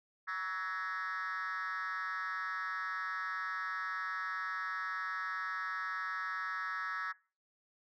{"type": "tone with frequency modulation", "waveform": "sine", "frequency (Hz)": 1493, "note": "F#6", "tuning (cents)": 15, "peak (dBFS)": -33, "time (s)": [0.27, 7.13], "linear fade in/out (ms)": 20, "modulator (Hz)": 183, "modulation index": 2, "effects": ["noise-tail reverb RT60 0.4 s tail -24 dB re dry", "tanh soft clip ceiling -34 dBFS"]}